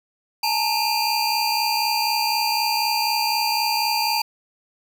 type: tone cluster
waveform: square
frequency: 852 / 916 / 2415 / 4691 Hz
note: G#5 / A#5 / D7 / D8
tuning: +44 / -31 / +48 / -3 cents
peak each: -25 / -26 / -31 / -24 dBFS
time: 0.43-4.22 s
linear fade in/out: 5 ms
effects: none